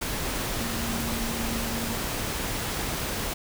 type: tone in noise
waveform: sine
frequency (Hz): 230.4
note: A#3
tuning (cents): -20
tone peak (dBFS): -32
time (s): 0.6-1.96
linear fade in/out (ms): 10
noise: pink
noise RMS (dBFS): -30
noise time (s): 0.01-3.34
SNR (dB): -5
effects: none